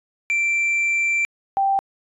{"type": "tone pair in turn", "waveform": ["triangle", "sine"], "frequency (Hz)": [2349, 783.9], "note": ["D7", "G5"], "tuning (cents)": [0, 0], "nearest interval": "octave + perfect fifth", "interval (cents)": 1900, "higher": "first", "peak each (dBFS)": -16, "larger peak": "neither", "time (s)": [[0.3, 1.25], [1.57, 1.79]], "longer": "first", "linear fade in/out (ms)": 0, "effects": ["resampled to 24000 Hz"]}